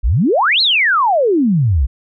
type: exponential two-way sweep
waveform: sine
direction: up then down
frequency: 43.65 to 4357 to 57.3 Hz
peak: -10 dBFS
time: 0.03-1.87 s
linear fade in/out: 20 ms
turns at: 0.61 s
effects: none